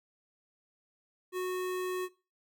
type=tone with notch filter; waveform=square; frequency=367.1 Hz; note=F#4; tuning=14 cents flat; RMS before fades=-34 dBFS; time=1.32-2.09 s; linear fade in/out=50 ms; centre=5100 Hz; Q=2; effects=noise-tail reverb RT60 0.3 s tail -20 dB re dry